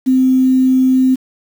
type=tone with quantisation; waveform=sine; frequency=259.4 Hz; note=C4; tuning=15 cents flat; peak=-8 dBFS; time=0.06-1.16 s; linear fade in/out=20 ms; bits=6; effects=none